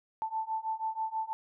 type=beating tone pair; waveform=sine; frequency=880 / 886.2 Hz; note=A5 / A5; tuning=0 / +12 cents; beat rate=6.2 Hz; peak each=-35 / -34 dBFS; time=0.22-1.33 s; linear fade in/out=0 ms; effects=none